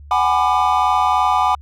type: chord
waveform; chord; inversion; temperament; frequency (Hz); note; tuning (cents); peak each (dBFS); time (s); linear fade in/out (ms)
triangle; G# half-diminished seventh; third; just; 747.5 / 830.6 / 996.7 / 1196.1; F#5 / G#5 / B5 / D6; +17 / 0 / +16 / +31; -17; 0.11-1.55; 2
effects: added 72 Hz sine -36 dBFS peak until 1.61 s